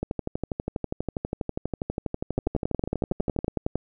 two click trains, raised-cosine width 2 ms, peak -11 / -14 dBFS, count 16 / 43, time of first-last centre 2.38-3.756 / 0.03-3.445 s, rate 10.9 / 12.3 Hz, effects none

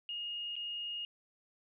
sine tone with dropouts, 2855 Hz, F7, 37 cents sharp, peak -37 dBFS, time 0.09-1.05 s, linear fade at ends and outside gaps 1 ms, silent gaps 0.556-0.564 s, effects none

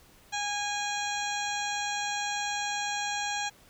harmonic tone, 821 Hz, G#5, 20 cents flat, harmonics 1 / 2 / 3 / 4 / 5 / 7 / 8 / 9, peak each -33 / -36 / -38 / -39 / -40 / -41 / -42 / -43 dBFS, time 0.32-3.5 s, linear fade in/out 20 ms, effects pink hiss -58 dBFS RMS until 3.69 s

